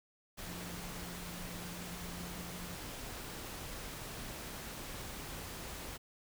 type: tone in noise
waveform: sine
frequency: 176.1 Hz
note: F3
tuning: 15 cents sharp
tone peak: -47 dBFS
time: 0.45-2.76 s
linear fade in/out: 20 ms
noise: pink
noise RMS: -45 dBFS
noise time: 0.37-5.98 s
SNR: -5 dB
effects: none